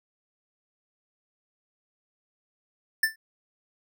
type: tone with exponential decay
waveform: square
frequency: 1771 Hz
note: A6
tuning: 11 cents sharp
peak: -17 dBFS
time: 3.03-3.16 s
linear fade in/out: 5 ms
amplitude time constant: 27 ms
effects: none